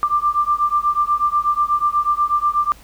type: beating tone pair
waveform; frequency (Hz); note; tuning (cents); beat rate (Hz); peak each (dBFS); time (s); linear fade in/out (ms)
sine; 1181 / 1189.2; D6 / D6; +9 / +21; 8.2; -18; 0.03-2.72; 0
effects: added 50 Hz sine -44 dBFS peak until 2.83 s + pink hiss -47 dBFS RMS until 2.83 s